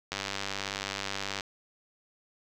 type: click train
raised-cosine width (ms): 0.2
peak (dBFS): -15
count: 128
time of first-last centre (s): 0.12-1.408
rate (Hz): 98.6
effects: none